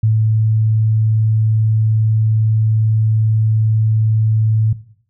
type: tone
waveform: sine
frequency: 109.7 Hz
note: A2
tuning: 5 cents flat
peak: -10 dBFS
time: 0.03-4.73 s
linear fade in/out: 5 ms
effects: noise-tail reverb RT60 0.6 s tail -17 dB re dry